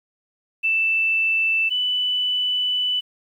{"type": "tone pair in turn", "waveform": "sine", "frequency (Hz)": [2653, 2985], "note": ["E7", "F#7"], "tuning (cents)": [10, 15], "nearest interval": "major second", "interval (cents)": 205, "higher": "second", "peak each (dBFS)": [-17, -19], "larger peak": "first", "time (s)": [[0.63, 1.7], [1.7, 3.01]], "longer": "second", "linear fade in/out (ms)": 20, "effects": ["9-bit"]}